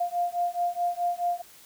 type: beating tone pair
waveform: sine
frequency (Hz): 699 / 703.7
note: F5 / F5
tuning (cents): +1 / +13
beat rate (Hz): 4.7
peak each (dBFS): -28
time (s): 0-1.42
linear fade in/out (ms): 10
effects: white hiss -52 dBFS RMS until 1.65 s

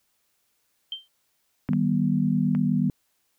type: tone with exponential decay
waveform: sine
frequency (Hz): 3136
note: G7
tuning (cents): 0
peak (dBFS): -26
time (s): 0.92-1.08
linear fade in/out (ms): 2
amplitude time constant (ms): 34
type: clicks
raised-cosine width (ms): 0.5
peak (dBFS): -23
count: 3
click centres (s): 1.688 / 1.733 / 2.55
type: chord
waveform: sine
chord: Eb augmented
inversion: none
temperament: just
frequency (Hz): 155.56 / 194.45 / 243.1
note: Eb3 / G3 / B3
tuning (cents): 0 / -14 / -27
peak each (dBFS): -25 / -24 / -24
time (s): 1.69-2.9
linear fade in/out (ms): 2
effects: white hiss -71 dBFS RMS until 3.38 s

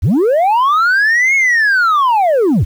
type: linear two-way sweep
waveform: sine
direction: up then down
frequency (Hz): 58.7 to 2200 to 58.7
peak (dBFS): -6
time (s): 0.02-2.65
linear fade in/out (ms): 20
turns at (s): 1.35
effects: tanh soft clip ceiling -8 dBFS + 7-bit

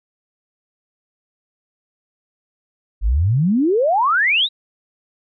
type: exponential sweep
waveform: sine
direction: up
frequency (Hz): 45.58 to 3951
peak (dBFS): -13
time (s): 3.01-4.49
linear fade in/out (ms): 50
effects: none

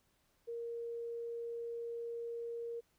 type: tone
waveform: sine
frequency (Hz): 467.3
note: A#4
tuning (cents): +4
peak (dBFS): -39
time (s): 0.47-2.81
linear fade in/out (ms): 20
effects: pink hiss -75 dBFS RMS until 2.98 s

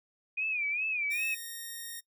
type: tone with vibrato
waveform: sine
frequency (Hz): 2447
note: D#7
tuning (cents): -29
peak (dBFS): -29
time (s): 0.37-1.35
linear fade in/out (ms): 10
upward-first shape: sine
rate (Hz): 2.5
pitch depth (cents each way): 120
type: tone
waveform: 5% pulse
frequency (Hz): 1853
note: A#6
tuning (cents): -11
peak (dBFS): -29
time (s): 1.1-2.01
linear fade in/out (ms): 20
effects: noise-tail reverb RT60 0.1 s tail -22 dB re dry

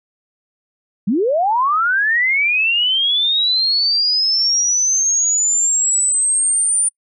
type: linear sweep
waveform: sine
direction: up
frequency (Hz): 174.3 to 9290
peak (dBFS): -13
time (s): 1.07-6.89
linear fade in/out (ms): 10
effects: noise-tail reverb RT60 0.1 s tail -26 dB re dry

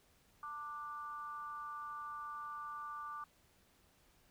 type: tone with amplitude modulation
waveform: sine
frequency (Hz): 1180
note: D6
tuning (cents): +8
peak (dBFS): -39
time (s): 0.43-3.24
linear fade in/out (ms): 2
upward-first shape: sine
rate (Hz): 287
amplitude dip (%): 75
effects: pink hiss -70 dBFS RMS until 4.3 s

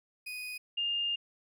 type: tone pair in turn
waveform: 35% pulse / sine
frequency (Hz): 2489 / 2816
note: D#7 / F7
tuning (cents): 0 / +14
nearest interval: major second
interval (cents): 214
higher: second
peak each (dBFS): -36 / -29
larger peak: second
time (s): 0.26-0.58 / 0.77-1.16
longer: second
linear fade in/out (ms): 10
effects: none

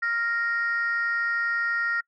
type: tone pair together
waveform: sine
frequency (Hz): 1396.9 / 1864.7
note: F6 / A#6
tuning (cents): 0 / 0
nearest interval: perfect fourth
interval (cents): 500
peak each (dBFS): -25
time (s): 0.02-2.01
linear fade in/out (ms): 10
effects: noise-tail reverb RT60 0.1 s tail -26 dB re dry + tanh soft clip ceiling -18 dBFS

